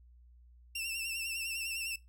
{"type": "tone with vibrato", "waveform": "sawtooth", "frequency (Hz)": 2699, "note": "E7", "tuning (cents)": 40, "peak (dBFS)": -32, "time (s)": [0.75, 1.96], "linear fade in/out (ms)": 5, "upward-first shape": "sine", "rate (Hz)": 9.9, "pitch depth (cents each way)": 57, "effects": ["noise-tail reverb RT60 0.2 s tail -19 dB re dry", "added 60 Hz sine -56 dBFS peak until 2.08 s"]}